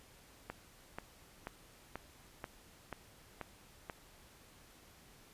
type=click train; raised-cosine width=0.5 ms; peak=-26 dBFS; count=8; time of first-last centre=0.5-3.898 s; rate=2.06 Hz; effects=pink hiss -61 dBFS RMS until 5.33 s + resampled to 32000 Hz